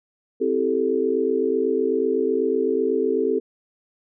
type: chord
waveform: sine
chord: A minor seventh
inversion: first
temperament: equal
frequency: 261.6 / 329.6 / 392 / 440 Hz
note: C4 / E4 / G4 / A4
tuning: 0 / 0 / 0 / 0 cents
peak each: -26 / -28 / -23 / -22 dBFS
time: 0.4-3.4 s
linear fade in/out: 20 ms
effects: none